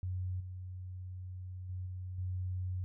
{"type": "tone with level steps", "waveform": "sine", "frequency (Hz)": 91.8, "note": "F#2", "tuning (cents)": -13, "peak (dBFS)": [-34, -41, -37, -39, -34], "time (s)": [0.03, 2.84], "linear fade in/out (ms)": 0, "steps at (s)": [0.4, 1.69, 1.86, 2.18], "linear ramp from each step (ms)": 5, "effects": []}